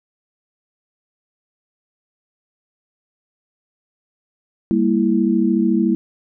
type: chord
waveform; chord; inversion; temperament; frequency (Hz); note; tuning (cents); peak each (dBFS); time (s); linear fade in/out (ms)
sine; E diminished; first; equal with one note detuned; 199.42 / 233.1 / 329.6; G3 / Bb3 / E4; +30 / 0 / 0; -18; 4.71-5.95; 0
effects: none